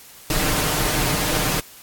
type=noise with comb filter; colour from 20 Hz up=pink; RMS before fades=-21 dBFS; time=0.3-1.6 s; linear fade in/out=2 ms; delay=6.6 ms; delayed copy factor=+0.5; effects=white hiss -44 dBFS RMS until 1.82 s + AAC 64 kbps